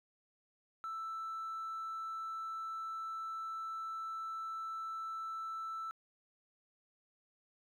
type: tone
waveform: triangle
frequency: 1323 Hz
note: E6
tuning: 6 cents sharp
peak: -36 dBFS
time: 0.84-5.91 s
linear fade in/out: 0 ms
effects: tanh soft clip ceiling -35 dBFS